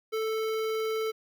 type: tone with notch filter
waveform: square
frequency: 440.5 Hz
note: A4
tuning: 2 cents sharp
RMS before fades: -30 dBFS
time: 0.12-1.12 s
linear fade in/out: 20 ms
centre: 8200 Hz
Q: 0.97
effects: none